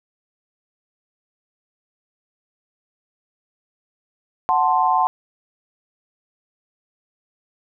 sine chord, F# diminished, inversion none, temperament equal, 740 / 880 / 1046.5 Hz, F#5 / A5 / C6, 0 / 0 / 0 cents, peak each -19 dBFS, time 4.49-5.07 s, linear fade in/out 0 ms, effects none

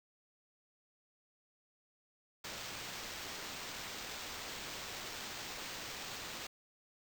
blue noise with sample-and-hold, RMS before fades -45 dBFS, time 2.44-6.47 s, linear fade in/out 5 ms, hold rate 11025 Hz, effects none

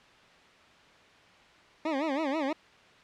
20% pulse tone with vibrato, 293.7 Hz, D4, in tune, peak -23 dBFS, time 1.85-2.53 s, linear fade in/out 5 ms, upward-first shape sine, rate 6.2 Hz, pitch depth 180 cents each way, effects white hiss -56 dBFS RMS until 3.03 s + low-pass 3000 Hz 12 dB/octave

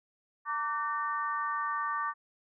harmonic tone with a mistuned harmonic, 303.4 Hz, D#4, 44 cents flat, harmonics 3 / 4 / 5 / 6, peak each -39 / -31 / -41 / -39 dBFS, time 0.45-2.14 s, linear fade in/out 50 ms, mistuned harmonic 4, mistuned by -72 cents, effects none

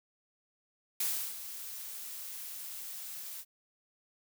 blue noise with ADSR envelope, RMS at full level -31 dBFS, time 1-3.45 s, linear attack 5 ms, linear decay 330 ms, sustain -12 dB, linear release 54 ms, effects none

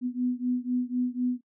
sine beating tone pair, 246.9 / 250.9 Hz, B3 / B3, 0 / +28 cents, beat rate 4 Hz, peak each -28 / -29 dBFS, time 0.01-1.41 s, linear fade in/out 50 ms, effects noise-tail reverb RT60 0.1 s tail -24 dB re dry

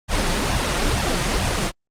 pink noise with flanger, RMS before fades -20 dBFS, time 0.08-1.72 s, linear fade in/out 50 ms, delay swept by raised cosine 1.1 to 5.8 ms, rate 2.2 Hz, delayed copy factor +0.75, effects low-pass 8000 Hz 12 dB/octave + Opus 32 kbps

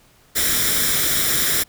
white noise with comb filter, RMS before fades -19 dBFS, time 0.35-1.64 s, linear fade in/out 20 ms, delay 0.55 ms, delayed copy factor +0.65, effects pink hiss -54 dBFS RMS until 1.68 s

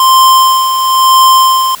square tone with tremolo, 1046.5 Hz, C6, in tune, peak -3 dBFS, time 0-1.75 s, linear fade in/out 2 ms, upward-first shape sine, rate 1 Hz, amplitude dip 55%, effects white hiss -30 dBFS RMS until 1.8 s

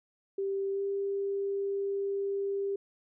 sine tone with pitch glide, 392 to 396.6 Hz, G4 to G4, 0 to +20 cents, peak -29 dBFS, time 0.38-2.76 s, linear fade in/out 5 ms, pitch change +20 cents, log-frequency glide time 0.72-0.81 s, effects none

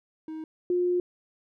triangle / sine tone pair in turn, 315.5 / 356.3 Hz, D#4 / F4, +24 / +35 cents, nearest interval major second, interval 211 cents, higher second, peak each -32 / -22 dBFS, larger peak second, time 0.28-0.44 / 0.7-1 s, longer second, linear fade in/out 2 ms, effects none

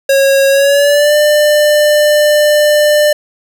square tone with pitch glide, 547 to 596.5 Hz, C#5 to D5, -23 to +27 cents, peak -7 dBFS, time 0.09-3.13 s, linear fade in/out 5 ms, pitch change +150 cents, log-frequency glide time 0.49-1.15 s, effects none

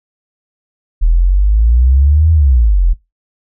sine exponential two-way sweep, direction up then down, 38.89 to 82.41 to 38.89 Hz, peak -6 dBFS, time 1.01-2.94 s, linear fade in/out 20 ms, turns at 2.32 s, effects noise-tail reverb RT60 0.2 s tail -19 dB re dry

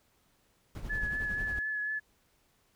brown noise with tremolo, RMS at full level -37 dBFS, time 0.75-1.59 s, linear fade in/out 0 ms, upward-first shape sine, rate 11 Hz, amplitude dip 55%
sine tone with vibrato, 1711 Hz, A6, 49 cents flat, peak -31 dBFS, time 0.89-2 s, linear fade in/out 20 ms, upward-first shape triangle, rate 4.1 Hz, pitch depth 24 cents each way
effects pink hiss -70 dBFS RMS until 2.75 s

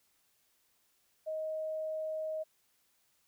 sine tone, 628 Hz, D#5, 16 cents sharp, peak -34 dBFS, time 1.26-2.44 s, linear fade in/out 20 ms, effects white hiss -73 dBFS RMS until 3.27 s

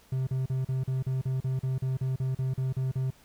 triangle tone bursts, 130.81 Hz, C3, in tune, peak -24 dBFS, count 16, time 0.12-3.105 s, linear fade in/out 5 ms, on 150 ms, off 39 ms, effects pink hiss -59 dBFS RMS until 3.24 s

